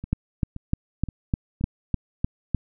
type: two click trains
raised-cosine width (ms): 5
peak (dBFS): -9 / -21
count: 9 / 4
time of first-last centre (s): 0.13-2.547 / 0.04-1.611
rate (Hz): 3.31 / 1.91
effects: none